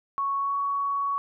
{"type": "tone with pitch glide", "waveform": "sine", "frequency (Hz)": [1108.7, 1120.3], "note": ["C#6", "C#6"], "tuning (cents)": [0, 18], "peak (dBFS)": -24, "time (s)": [0.18, 1.18], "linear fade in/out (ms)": 0, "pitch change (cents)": 18, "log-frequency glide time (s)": [0.37, 0.56], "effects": []}